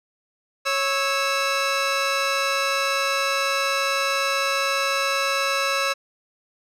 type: tone pair together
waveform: 15% pulse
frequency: 551.2 / 1311 Hz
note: C#5 / E6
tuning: -10 / -10 cents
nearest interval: octave + minor third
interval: 1500 cents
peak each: -17 dBFS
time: 0.65-5.94 s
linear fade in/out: 20 ms
effects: low-pass 9000 Hz 12 dB/octave